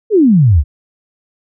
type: exponential sweep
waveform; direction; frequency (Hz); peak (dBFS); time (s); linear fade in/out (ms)
sine; down; 464 to 64.6; -5; 0.1-0.64; 50
effects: none